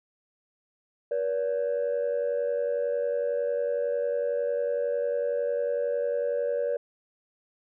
sine tone pair together, 480.9 / 571.9 Hz, B4 / D5, -46 / -46 cents, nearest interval minor third, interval 300 cents, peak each -26 / -26 dBFS, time 1.11-6.77 s, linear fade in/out 5 ms, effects tanh soft clip ceiling -21 dBFS

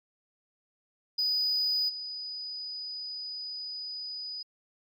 sine tone with level steps, 4967 Hz, D#8, 4 cents flat, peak -23 / -35 dBFS, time 1.18-4.43 s, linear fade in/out 10 ms, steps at 1.88 s, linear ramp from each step 20 ms, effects tanh soft clip ceiling -23 dBFS + MP3 64 kbps

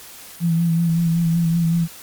sine tone with vibrato, 167.2 Hz, E3, 25 cents sharp, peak -15 dBFS, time 0.4-1.88 s, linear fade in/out 50 ms, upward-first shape sine, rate 5.3 Hz, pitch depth 34 cents each way, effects white hiss -40 dBFS RMS until 2.02 s + Opus 48 kbps

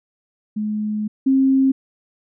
sine tone pair in turn, 212.2 / 267.2 Hz, G#3 / C4, +38 / +36 cents, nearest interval major third, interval 398 cents, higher second, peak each -20 / -12 dBFS, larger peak second, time 0.56-1.08 / 1.26-1.72 s, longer first, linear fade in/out 10 ms, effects none

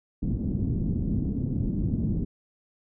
white low-pass noise, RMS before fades -27 dBFS, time 0.22-2.25 s, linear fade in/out 10 ms, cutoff 240 Hz, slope 24 dB/octave, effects none

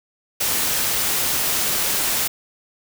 white noise, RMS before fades -21 dBFS, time 0.4-2.28 s, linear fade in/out 10 ms, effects none

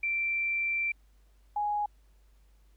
sine tone pair in turn, 2349 / 830.5 Hz, D7 / G#5, 0 / 0 cents, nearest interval octave + tritone, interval 1800 cents, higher first, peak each -27 dBFS, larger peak neither, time 0.03-0.92 / 1.56-1.86 s, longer first, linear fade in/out 5 ms, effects added 50 Hz sine -58 dBFS peak until 2.76 s + pink hiss -72 dBFS RMS until 2.76 s

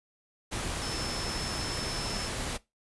sine tone in noise, 5274 Hz, E8, in tune, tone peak -38 dBFS, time 0.81-2.29 s, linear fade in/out 20 ms, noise pink, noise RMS -34 dBFS, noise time 0.51-2.58 s, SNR -7 dB, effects noise-tail reverb RT60 0.2 s tail -20 dB re dry + resampled to 24000 Hz

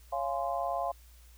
sine chord, Db major seventh, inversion none, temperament just, 554.4 / 693 / 831.5 / 1039.4 Hz, Db5 / F5 / Ab5 / C6, 0 / -14 / +2 / -12 cents, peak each -37 / -32 / -38 / -37 dBFS, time 0.12-0.92 s, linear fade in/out 10 ms, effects added 59 Hz sine -53 dBFS peak until 1.37 s + white hiss -62 dBFS RMS until 1.37 s

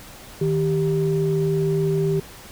sine tone pair together, 156.47 / 392 Hz, D#3 / G4, +10 / 0 cents, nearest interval octave + major third, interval 1590 cents, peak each -20 dBFS, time 0.41-2.2 s, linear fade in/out 5 ms, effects tanh soft clip ceiling -11 dBFS + pink hiss -42 dBFS RMS until 2.51 s

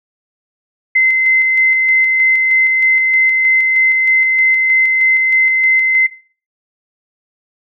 sine tone with tremolo, 2062 Hz, C7, 26 cents flat, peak -7 dBFS, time 0.95-6.07 s, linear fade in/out 10 ms, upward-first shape square, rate 3.2 Hz, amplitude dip 25%, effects noise-tail reverb RT60 0.4 s tail -18 dB re dry

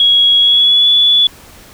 sine tone with pitch glide, 3322 to 3433 Hz, G#7 to A7, 0 to -43 cents, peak -6 dBFS, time 0-1.27 s, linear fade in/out 2 ms, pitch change +57 cents, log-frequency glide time 0.39-0.88 s, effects pink hiss -39 dBFS RMS until 1.73 s

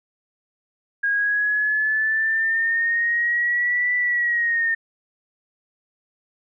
sine linear two-way sweep, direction up then down, 1629 to 1975.5 to 1817 Hz, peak -18 dBFS, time 1.03-4.75 s, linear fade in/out 10 ms, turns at 3.95 s, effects none

